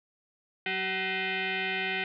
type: tone with frequency modulation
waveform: sine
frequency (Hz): 186.7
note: F#3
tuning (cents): +16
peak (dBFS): -28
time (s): 0.66-2.04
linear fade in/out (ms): 2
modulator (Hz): 567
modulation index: 5
effects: none